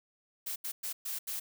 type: noise bursts at uneven times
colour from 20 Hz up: blue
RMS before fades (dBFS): -37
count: 5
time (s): 0.46-0.56 / 0.64-0.72 / 0.83-0.93 / 1.05-1.19 / 1.27-1.4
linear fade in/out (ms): 10
effects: none